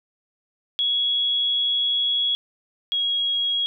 sine tone pair in turn, 3344 / 3302 Hz, G#7 / G#7, +11 / -11 cents, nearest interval unison, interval 22 cents, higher first, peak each -19 / -20 dBFS, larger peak first, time 0.79-2.35 / 2.92-3.66 s, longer first, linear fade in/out 0 ms, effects none

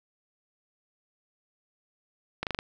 slowing click train, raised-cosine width 0.3 ms, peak -14 dBFS, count 5, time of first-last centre 2.43-2.589 s, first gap 38 ms, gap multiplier 1.03, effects none

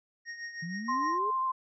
square tone with tremolo, 1863 Hz, A#6, 2 cents flat, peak -36 dBFS, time 0.25-1.19 s, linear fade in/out 50 ms, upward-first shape triangle, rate 6.4 Hz, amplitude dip 70%
sine exponential sweep, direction up, 160.7 to 440 Hz, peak -35 dBFS, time 0.62-1.31 s, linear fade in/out 10 ms
sine tone with vibrato, 1046.5 Hz, C6, in tune, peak -27 dBFS, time 0.88-1.52 s, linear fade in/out 10 ms, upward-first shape sine, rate 11 Hz, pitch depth 13 cents each way
effects resampled to 16000 Hz

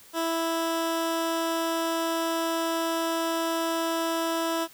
15% pulse tone, 329.6 Hz, E4, in tune, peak -19 dBFS, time 0.13-4.68 s, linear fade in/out 50 ms, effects white hiss -52 dBFS RMS until 4.73 s

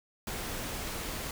pink noise, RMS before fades -37 dBFS, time 0.27-1.31 s, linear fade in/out 2 ms, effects none

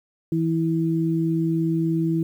sine tone pair together, 163.35 / 326.7 Hz, E3 / E4, -15 / -15 cents, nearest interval octave, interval 1200 cents, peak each -22 dBFS, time 0.32-2.23 s, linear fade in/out 2 ms, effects 9-bit

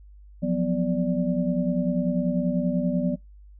sine tone cluster, 173.2 / 183.4 / 248.9 / 585 Hz, F3 / F#3 / B3 / D5, -14 / -15 / +14 / -7 cents, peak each -28 / -25 / -26 / -30 dBFS, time 0.42-3.16 s, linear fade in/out 20 ms, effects noise-tail reverb RT60 0.2 s tail -25 dB re dry + added 50 Hz sine -45 dBFS peak until 3.59 s

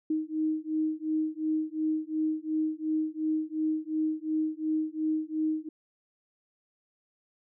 sine beating tone pair, 311.1 / 313.9 Hz, D#4 / D#4, 0 / +15 cents, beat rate 2.8 Hz, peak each -30 dBFS, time 0.1-5.69 s, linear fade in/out 5 ms, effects none

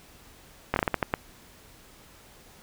slowing click train, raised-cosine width 0.5 ms, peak -8 dBFS, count 8, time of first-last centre 0.74-1.139 s, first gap 22 ms, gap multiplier 1.31, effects pink hiss -53 dBFS RMS until 2.62 s

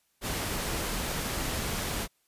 pink noise, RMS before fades -32 dBFS, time 0.21-2.08 s, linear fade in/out 50 ms, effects white hiss -72 dBFS RMS until 2.27 s + resampled to 32000 Hz

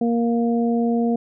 harmonic tone, 233.9 Hz, A#3, 6 cents sharp, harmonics 1 / 2 / 3, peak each -18 / -24 / -28 dBFS, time 0.01-1.16 s, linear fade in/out 5 ms, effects none

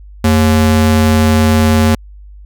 square ring-modulated tone, 156.9 Hz, D#3, 15 cents sharp, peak -5 dBFS, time 0.24-1.95 s, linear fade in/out 5 ms, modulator 69.6 Hz, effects added 50 Hz sine -32 dBFS peak until 2.45 s

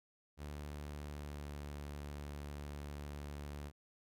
sawtooth tone with pitch glide, 73.5 to 72.61 Hz, D2 to D2, +2 to -19 cents, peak -40 dBFS, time 0.37-3.72 s, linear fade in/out 50 ms, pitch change -21 cents, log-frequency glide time 1.06-1.57 s, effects none

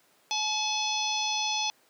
harmonic tone, 857 Hz, A5, 46 cents flat, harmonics 1 / 3 / 4 / 5 / 6 / 7, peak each -32 / -34 / -32 / -37 / -36 / -34 dBFS, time 0.31-1.7 s, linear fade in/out 0 ms, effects pink hiss -63 dBFS RMS until 1.89 s + high-pass 300 Hz 12 dB/octave

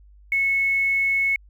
sine tone with quantisation, 2197 Hz, C#7, 16 cents flat, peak -18 dBFS, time 0.32-1.36 s, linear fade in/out 2 ms, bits 8, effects added 50 Hz sine -47 dBFS peak until 1.49 s

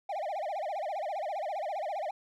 triangle tone with vibrato, 698.5 Hz, F5, in tune, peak -30 dBFS, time 0.09-2.11 s, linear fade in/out 5 ms, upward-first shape sine, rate 15 Hz, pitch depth 280 cents each way, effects none

